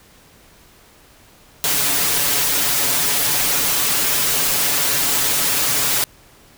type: noise with comb filter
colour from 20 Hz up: white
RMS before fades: -18 dBFS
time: 1.64-6.04 s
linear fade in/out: 0 ms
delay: 7 ms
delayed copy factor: +0.9
effects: pink hiss -49 dBFS RMS until 6.57 s